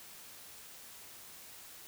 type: silence
effects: white hiss -52 dBFS RMS until 1.87 s